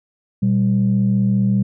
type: tone pair together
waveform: sine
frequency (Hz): 120.45 / 195.4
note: B2 / G3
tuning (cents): -43 / -5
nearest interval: minor sixth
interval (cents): 838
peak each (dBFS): -17 / -14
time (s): 0.42-1.63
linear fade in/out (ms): 10
effects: tanh soft clip ceiling -8 dBFS